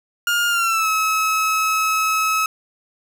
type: tone with pitch glide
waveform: 30% pulse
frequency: 1414 to 1289.2 Hz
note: F6 to E6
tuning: +21 to -39 cents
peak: -14 dBFS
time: 0.27-2.46 s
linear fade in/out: 2 ms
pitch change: -160 cents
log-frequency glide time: 0.49-0.88 s
effects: none